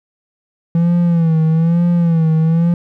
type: tone with vibrato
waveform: triangle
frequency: 166.2 Hz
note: E3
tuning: 15 cents sharp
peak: -8 dBFS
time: 0.75-2.74 s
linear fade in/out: 2 ms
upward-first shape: sine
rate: 1.1 Hz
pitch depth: 77 cents each way
effects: none